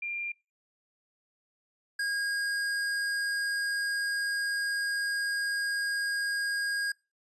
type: tone pair in turn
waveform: sine / square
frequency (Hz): 2390 / 1629.6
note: D7 / G#6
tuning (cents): +30 / -33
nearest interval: perfect fifth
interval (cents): 663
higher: first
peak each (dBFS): -32 / -29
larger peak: second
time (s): 0.02-0.32 / 1.99-6.92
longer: second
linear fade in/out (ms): 5
effects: noise-tail reverb RT60 0.3 s tail -26 dB re dry + resampled to 24000 Hz